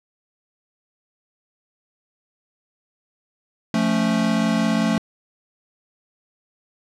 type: chord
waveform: square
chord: F augmented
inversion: none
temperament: equal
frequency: 174.61 / 220 / 277.2 Hz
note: F3 / A3 / C#4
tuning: 0 / 0 / 0 cents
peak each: -25 / -20 / -26 dBFS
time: 3.74-4.98 s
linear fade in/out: 2 ms
effects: low-pass 7000 Hz 12 dB/octave + 9-bit